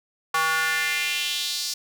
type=tone with high-pass filter sweep; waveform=square; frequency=160.3 Hz; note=E3; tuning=48 cents flat; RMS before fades=-25 dBFS; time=0.34-1.74 s; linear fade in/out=5 ms; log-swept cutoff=1100 to 5100 Hz; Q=2.8; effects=none